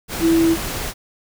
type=tone in noise; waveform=sine; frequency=329.6 Hz; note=E4; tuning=in tune; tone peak=-12 dBFS; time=0.2-0.57 s; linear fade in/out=50 ms; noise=pink; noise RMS=-26 dBFS; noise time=0.08-0.94 s; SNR=+11 dB; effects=none